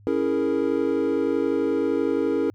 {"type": "chord", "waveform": "triangle", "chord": "A# half-diminished seventh", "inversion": "first", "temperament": "equal", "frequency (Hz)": [277.2, 329.6, 415.3, 466.2], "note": ["C#4", "E4", "G#4", "A#4"], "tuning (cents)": [0, 0, 0, 0], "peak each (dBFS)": -24, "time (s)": [0.07, 2.5], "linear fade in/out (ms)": 0, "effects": ["added 102 Hz sine -48 dBFS peak until 2.54 s"]}